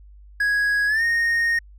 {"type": "tone with pitch glide", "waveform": "triangle", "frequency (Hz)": [1661.2, 1853.9], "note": ["G#6", "A#6"], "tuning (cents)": [0, -10], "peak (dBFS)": -16, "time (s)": [0.4, 1.59], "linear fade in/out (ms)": 5, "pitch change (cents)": 190, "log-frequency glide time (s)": [0.87, 1.03], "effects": ["added 50 Hz sine -43 dBFS peak until 1.78 s"]}